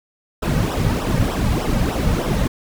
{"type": "noise with flanger", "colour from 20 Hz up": "brown", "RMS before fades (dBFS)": -19, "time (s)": [0.42, 2.48], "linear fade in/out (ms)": 10, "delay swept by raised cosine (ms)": [0.44, 2.94], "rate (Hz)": 3.3, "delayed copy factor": -0.8, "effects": []}